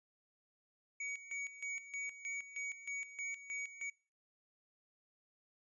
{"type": "tone with tremolo", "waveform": "square", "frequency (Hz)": 2251, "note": "C#7", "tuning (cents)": 26, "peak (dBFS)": -40, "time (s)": [1, 3.9], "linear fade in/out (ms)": 5, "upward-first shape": "square", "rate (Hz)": 3.2, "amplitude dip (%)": 75, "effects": ["noise-tail reverb RT60 0.4 s tail -24 dB re dry", "resampled to 22050 Hz"]}